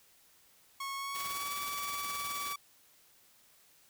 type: tone with pitch glide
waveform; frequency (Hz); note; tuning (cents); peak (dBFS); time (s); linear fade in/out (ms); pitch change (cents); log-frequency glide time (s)
sawtooth; 1097 to 1148.2; C#6 to D6; -18 to -39; -33; 0.8-2.56; 5; +79; 0.96-1.56
type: noise with tremolo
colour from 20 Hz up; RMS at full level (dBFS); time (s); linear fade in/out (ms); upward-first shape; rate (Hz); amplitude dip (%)
white; -40; 1.14-2.54; 20; triangle; 19; 60
effects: white hiss -64 dBFS RMS until 3.89 s